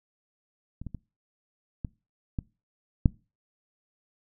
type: clicks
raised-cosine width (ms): 5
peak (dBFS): -26 / -24 / -24 / -19 / -17 / -6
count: 6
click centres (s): 0.816 / 0.867 / 0.947 / 1.848 / 2.388 / 3.058
effects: noise-tail reverb RT60 0.3 s tail -23 dB re dry